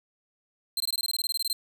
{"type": "tone bursts", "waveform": "sawtooth", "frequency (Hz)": 4134, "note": "C8", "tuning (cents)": -22, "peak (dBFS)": -23, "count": 15, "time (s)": [0.77, 1.53], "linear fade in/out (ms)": 2, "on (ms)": 32, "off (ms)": 20, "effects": []}